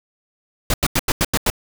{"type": "noise bursts", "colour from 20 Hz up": "pink", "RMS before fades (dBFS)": -17, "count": 7, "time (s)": [0.7, 1.501], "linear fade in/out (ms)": 2, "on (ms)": 39, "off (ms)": 88, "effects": []}